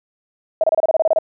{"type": "tone bursts", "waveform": "sine", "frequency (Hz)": 640, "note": "D#5", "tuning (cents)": 49, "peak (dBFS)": -11, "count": 11, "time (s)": [0.61, 1.187], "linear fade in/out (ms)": 2, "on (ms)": 27, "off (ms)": 28, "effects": []}